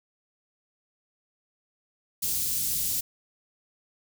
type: band-stop noise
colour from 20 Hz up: white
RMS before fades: -28 dBFS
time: 2.22-3.01 s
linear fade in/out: 10 ms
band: 190 to 5300 Hz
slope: 12 dB/octave
effects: none